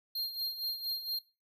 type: tone with tremolo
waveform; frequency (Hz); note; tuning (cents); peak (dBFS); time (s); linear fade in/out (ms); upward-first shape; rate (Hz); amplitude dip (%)
square; 4206; C8; +8; -32; 0.15-1.19; 5; sine; 4.3; 70
effects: noise-tail reverb RT60 0.3 s tail -19 dB re dry